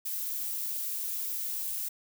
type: noise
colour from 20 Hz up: violet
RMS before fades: -34 dBFS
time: 0.05-1.89 s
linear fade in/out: 10 ms
effects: none